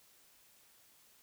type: silence
effects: white hiss -65 dBFS RMS until 1.22 s